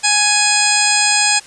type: harmonic tone with a mistuned harmonic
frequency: 833 Hz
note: G#5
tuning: 5 cents sharp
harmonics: 1 / 2 / 3 / 4 / 5 / 6 / 8 / 9 / 10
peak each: -20 / -21 / -18 / -24 / -22 / -19 / -24 / -19 / -19 dBFS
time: 0.03-1.4 s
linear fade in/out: 20 ms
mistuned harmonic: 9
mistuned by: -52 cents
effects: white hiss -40 dBFS RMS until 1.46 s + resampled to 22050 Hz